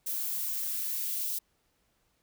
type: noise with high-pass filter sweep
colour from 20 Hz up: violet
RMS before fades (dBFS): -33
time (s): 0.06-1.39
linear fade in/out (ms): 10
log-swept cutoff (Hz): 440 to 3700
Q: 1.4
effects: pink hiss -73 dBFS RMS until 2.22 s